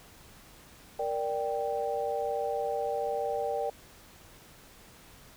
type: chord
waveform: sine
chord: G minor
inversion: first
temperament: equal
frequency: 466.2 / 587.3 / 784 Hz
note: Bb4 / D5 / G5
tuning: 0 / 0 / 0 cents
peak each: -33 dBFS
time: 0.99-3.7 s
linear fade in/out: 5 ms
effects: pink hiss -54 dBFS RMS until 5.36 s

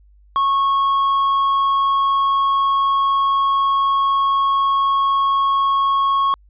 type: tone with tanh clipping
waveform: sine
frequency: 1099 Hz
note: C#6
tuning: 15 cents flat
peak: -15 dBFS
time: 0.36-6.34 s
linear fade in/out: 0 ms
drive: 5 dB
effects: added 50 Hz sine -47 dBFS peak until 6.49 s + resampled to 8000 Hz

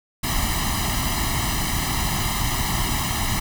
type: noise with comb filter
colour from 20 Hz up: pink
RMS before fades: -23 dBFS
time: 0.23-3.4 s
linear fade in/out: 10 ms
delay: 1 ms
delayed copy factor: +1
effects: none

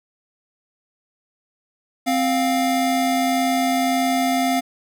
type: tone pair together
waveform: square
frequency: 261.6 / 703 Hz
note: C4 / F5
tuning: 0 / +11 cents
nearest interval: octave + perfect fourth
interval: 1711 cents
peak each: -21 dBFS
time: 2.06-4.61 s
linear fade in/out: 20 ms
effects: none

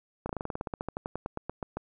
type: slowing click train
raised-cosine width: 1 ms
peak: -19 dBFS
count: 21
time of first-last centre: 0.26-1.77 s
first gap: 33 ms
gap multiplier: 1.08
effects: none

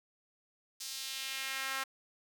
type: tone with high-pass filter sweep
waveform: sawtooth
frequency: 267.5 Hz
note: C4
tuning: 38 cents sharp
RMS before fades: -39 dBFS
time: 0.8-1.84 s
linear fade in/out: 10 ms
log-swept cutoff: 5200 to 1300 Hz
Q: 1.4
effects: none

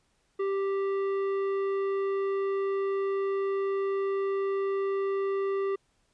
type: tone with tanh clipping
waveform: triangle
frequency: 392 Hz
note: G4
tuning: in tune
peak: -28 dBFS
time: 0.39-5.76 s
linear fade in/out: 10 ms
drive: 15 dB
effects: pink hiss -71 dBFS RMS until 6.13 s + resampled to 22050 Hz

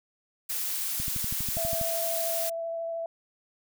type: noise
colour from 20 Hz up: blue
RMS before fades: -31 dBFS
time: 0.49-2.5 s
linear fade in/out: 10 ms
type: click train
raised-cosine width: 5 ms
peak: -24 dBFS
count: 11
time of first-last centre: 1-1.813 s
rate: 12.3 Hz
type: tone with vibrato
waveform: sine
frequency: 665 Hz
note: E5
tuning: 15 cents sharp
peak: -30 dBFS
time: 1.57-3.06 s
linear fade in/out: 2 ms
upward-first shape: triangle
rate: 13 Hz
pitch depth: 12 cents each way
effects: none

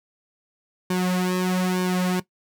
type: tone with flanger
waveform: sawtooth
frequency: 182.8 Hz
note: F#3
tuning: 21 cents flat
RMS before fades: -22 dBFS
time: 0.9-2.2 s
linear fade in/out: 5 ms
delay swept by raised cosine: 1.5 to 4.1 ms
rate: 1.1 Hz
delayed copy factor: -0.85
effects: noise-tail reverb RT60 0.1 s tail -17 dB re dry

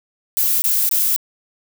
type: noise bursts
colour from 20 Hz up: violet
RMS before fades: -17 dBFS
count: 3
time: 0.37-1.162 s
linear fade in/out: 0 ms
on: 250 ms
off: 21 ms
effects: none

